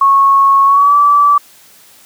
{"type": "tone with pitch glide", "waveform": "sine", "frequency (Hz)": [1100, 1156.7], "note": ["C#6", "D6"], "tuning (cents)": [-14, -27], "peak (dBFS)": -5, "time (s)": [0.01, 1.38], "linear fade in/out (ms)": 5, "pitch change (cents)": 87, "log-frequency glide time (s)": [0.65, 0.95], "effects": ["white hiss -43 dBFS RMS until 2.05 s", "high-pass 80 Hz 12 dB/octave"]}